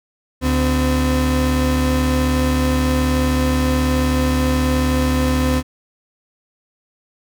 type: tone pair together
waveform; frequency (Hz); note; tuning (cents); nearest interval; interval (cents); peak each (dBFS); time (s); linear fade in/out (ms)
35% pulse; 73.7 / 256; D2 / C4; +7 / -38; octave + minor seventh; 2155; -16; 0.41-5.63; 50
effects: none